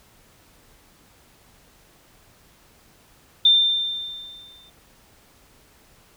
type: tone with exponential decay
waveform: sine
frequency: 3587 Hz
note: A7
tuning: 33 cents sharp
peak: -10 dBFS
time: 3.45-4.7 s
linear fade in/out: 5 ms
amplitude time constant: 270 ms
effects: pink hiss -55 dBFS RMS until 6.16 s